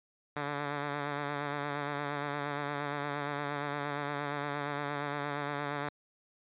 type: tone with vibrato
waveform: 5% pulse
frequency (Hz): 144.6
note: D3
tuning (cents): -27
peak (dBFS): -22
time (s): 0.36-5.89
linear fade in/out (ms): 5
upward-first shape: sine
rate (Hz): 8.6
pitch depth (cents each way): 35
effects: resampled to 8000 Hz